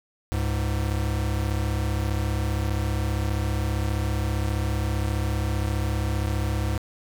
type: tone pair together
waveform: square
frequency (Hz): 69.3 / 104.37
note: C#2 / G#2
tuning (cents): 0 / +9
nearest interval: perfect fifth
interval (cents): 709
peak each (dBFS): -27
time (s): 0.32-6.78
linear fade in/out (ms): 0
effects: 8-bit